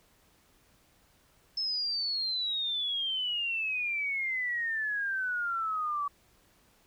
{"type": "exponential sweep", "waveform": "sine", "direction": "down", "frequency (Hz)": [5274, 1137], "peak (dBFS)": -29, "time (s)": [1.57, 6.08], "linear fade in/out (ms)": 5, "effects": ["pink hiss -65 dBFS RMS until 6.86 s"]}